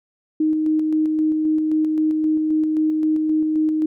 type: tone with tremolo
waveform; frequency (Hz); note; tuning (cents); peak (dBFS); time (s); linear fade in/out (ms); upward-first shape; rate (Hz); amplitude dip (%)
sine; 311.1; D#4; 0; -15; 0.4-3.86; 5; square; 3.8; 25
effects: none